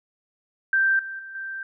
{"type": "tone with level steps", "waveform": "sine", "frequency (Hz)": 1568, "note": "G6", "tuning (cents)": 0, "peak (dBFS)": [-17, -31, -36, -30], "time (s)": [0.73, 1.63], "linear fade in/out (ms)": 2, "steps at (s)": [0.99, 1.19, 1.35], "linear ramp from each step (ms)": 2, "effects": []}